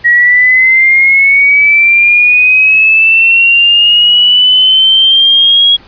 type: linear sweep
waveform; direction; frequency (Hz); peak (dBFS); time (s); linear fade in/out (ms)
sine; up; 1899 to 3322; -3; 0.04-5.77; 20
effects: pink hiss -38 dBFS RMS until 5.87 s + resampled to 11025 Hz